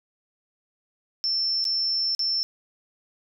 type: tone with dropouts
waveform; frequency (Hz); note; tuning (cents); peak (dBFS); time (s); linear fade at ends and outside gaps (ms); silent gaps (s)
sine; 5360; E8; +28; -22; 1.24-2.43; 0; 1.642-1.652 / 2.149-2.193
effects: none